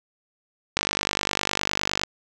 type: click train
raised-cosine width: 0.2 ms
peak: -4 dBFS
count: 64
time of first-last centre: 0.77-2.035 s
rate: 49.8 Hz
effects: none